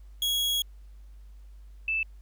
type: tone pair in turn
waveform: 40% pulse / sine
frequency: 3322 / 2637 Hz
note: G#7 / E7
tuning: 0 / 0 cents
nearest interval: major third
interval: 400 cents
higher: first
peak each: -24 / -25 dBFS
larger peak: first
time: 0.22-0.62 / 1.88-2.03 s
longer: first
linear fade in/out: 2 ms
effects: added 50 Hz sine -45 dBFS peak until 2.21 s + pink hiss -69 dBFS RMS until 2.21 s

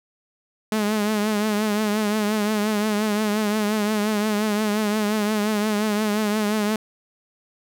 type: tone with vibrato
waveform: sawtooth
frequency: 211.5 Hz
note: G#3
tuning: 32 cents sharp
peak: -16 dBFS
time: 0.72-6.76 s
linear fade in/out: 2 ms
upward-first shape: triangle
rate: 5.7 Hz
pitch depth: 68 cents each way
effects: none

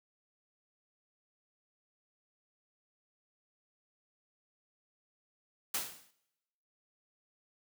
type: noise with exponential decay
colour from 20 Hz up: white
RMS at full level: -31 dBFS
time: 5.74-6.11 s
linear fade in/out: 5 ms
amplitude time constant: 80 ms
effects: noise-tail reverb RT60 1.0 s tail -23 dB re dry + high-pass 100 Hz 12 dB/octave

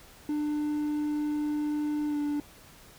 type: tone with pitch glide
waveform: triangle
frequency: 298.2 to 292.9 Hz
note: D4 to D4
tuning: +27 to -5 cents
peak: -25 dBFS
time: 0.29-2.4 s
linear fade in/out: 2 ms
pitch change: -32 cents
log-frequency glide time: 2.07-2.18 s
effects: pink hiss -53 dBFS RMS until 2.98 s

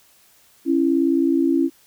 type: tone pair together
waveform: sine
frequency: 274.2 / 333.5 Hz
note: C#4 / E4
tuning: -19 / +20 cents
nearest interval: minor third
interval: 339 cents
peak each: -18 dBFS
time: 0.65-1.7 s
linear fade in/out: 50 ms
effects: white hiss -55 dBFS RMS until 1.86 s

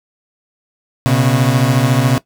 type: beating tone pair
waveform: 30% pulse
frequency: 122.1 / 136.1 Hz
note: B2 / C#3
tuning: -19 / -31 cents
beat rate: 14 Hz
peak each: -11 dBFS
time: 1.06-2.18 s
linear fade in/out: 0 ms
effects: noise-tail reverb RT60 0.1 s tail -17 dB re dry

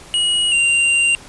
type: tone pair in turn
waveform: square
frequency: 2900 / 2777 Hz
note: F#7 / F7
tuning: -35 / -10 cents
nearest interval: minor second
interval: 75 cents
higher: first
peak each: -15 / -13 dBFS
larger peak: second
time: 0.14-0.52 / 0.52-1.15 s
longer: second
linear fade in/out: 0 ms
effects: pink hiss -40 dBFS RMS until 1.28 s + resampled to 24000 Hz

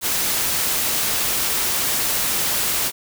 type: noise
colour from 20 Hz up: white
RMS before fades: -21 dBFS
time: 0.01-2.92 s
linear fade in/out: 50 ms
effects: none

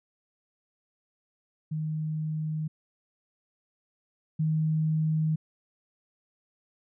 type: tone pair in turn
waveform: sine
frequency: 155.56 / 156.82 Hz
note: D#3 / D#3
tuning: 0 / +14 cents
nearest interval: unison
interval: 14 cents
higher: second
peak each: -28 / -23 dBFS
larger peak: second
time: 1.71-2.68 / 4.39-5.36 s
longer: neither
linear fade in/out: 10 ms
effects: none

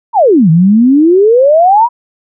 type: exponential two-way sweep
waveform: sine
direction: down then up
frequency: 987.8 to 155.3 to 987.8 Hz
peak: -3 dBFS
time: 0.13-1.89 s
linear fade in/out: 50 ms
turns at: 0.5 s
effects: none

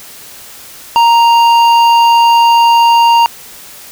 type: tone with hard clipping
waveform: triangle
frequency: 932.3 Hz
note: A#5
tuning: in tune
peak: -6 dBFS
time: 0.96-3.26 s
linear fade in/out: 0 ms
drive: 13 dB
effects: white hiss -33 dBFS RMS until 3.91 s

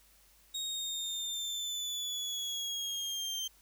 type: linear sweep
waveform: 30% pulse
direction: down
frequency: 3762 to 3136 Hz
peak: -32 dBFS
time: 0.54-3.48 s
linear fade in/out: 10 ms
effects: added 50 Hz sine -67 dBFS peak until 3.61 s + white hiss -64 dBFS RMS until 3.61 s

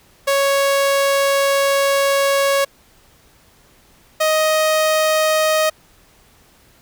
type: tone pair in turn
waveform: sawtooth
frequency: 554.4 / 625.4 Hz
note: C#5 / D#5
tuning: 0 / +9 cents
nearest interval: major second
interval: 209 cents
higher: second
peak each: -10 dBFS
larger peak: neither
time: 0.27-2.65 / 4.2-5.7 s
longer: first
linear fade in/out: 10 ms
effects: pink hiss -52 dBFS RMS until 6.81 s

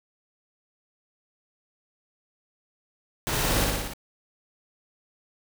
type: noise with echo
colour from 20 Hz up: pink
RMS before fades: -28 dBFS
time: 3.27-3.64 s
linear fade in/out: 0 ms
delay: 59 ms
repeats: 5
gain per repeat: -2 dB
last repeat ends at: 3.935 s
effects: none

